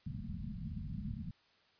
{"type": "low-pass noise", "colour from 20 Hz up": "white", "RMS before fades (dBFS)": -42, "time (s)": [0.06, 1.31], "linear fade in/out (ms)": 2, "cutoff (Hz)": 230, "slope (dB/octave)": 96, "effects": ["white hiss -69 dBFS RMS until 1.79 s", "resampled to 11025 Hz"]}